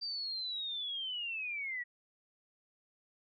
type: linear sweep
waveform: sine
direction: down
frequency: 4699 to 1900 Hz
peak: -36 dBFS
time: 0.01-1.84 s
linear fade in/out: 20 ms
effects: AAC 48 kbps